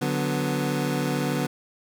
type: chord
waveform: 25% pulse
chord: B minor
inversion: first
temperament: equal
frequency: 146.83 / 185 / 246.9 Hz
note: D3 / F#3 / B3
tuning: 0 / 0 / 0 cents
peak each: -23 / -27 / -24 dBFS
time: 0.01-1.47 s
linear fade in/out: 10 ms
effects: none